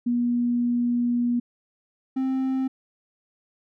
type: tone pair in turn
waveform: sine / triangle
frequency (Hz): 240.9 / 263.1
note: B3 / C4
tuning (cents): -43 / +10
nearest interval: major second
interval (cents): 153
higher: second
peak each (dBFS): -20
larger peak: neither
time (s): 0.06-1.4 / 2.16-2.68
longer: first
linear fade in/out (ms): 10
effects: none